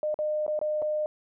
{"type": "tone with dropouts", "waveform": "sine", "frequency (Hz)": 608, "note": "D#5", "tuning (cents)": -40, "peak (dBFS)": -25, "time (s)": [0.03, 1.06], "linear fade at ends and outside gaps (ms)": 1, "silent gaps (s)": [[0.143, 0.189], [0.465, 0.479], [0.591, 0.614], [0.819, 0.823]], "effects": []}